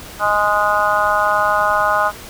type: harmonic tone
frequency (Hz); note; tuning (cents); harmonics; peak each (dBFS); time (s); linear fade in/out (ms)
207.7; G#3; 0; 3 / 4 / 5 / 6 / 7; -20 / -20 / -20 / -18 / -20; 0.19-2.12; 50
effects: pink hiss -35 dBFS RMS until 2.29 s